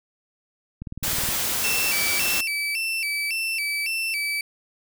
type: click train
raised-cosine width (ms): 5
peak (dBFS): -21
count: 10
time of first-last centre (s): 0.82-1.289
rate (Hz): 19.2
type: noise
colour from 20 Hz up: white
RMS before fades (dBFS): -25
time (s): 1.03-2.41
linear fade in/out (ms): 5
type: tone with vibrato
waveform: 35% pulse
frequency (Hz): 2482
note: D#7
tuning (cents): -5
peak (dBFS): -22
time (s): 1.64-4.41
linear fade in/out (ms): 2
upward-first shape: square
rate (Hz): 1.8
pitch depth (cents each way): 130
effects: none